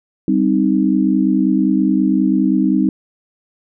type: chord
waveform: sine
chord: C minor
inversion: second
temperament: equal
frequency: 196 / 261.6 / 311.1 Hz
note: G3 / C4 / Eb4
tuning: 0 / 0 / 0 cents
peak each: -16 dBFS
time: 0.28-2.89 s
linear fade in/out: 2 ms
effects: none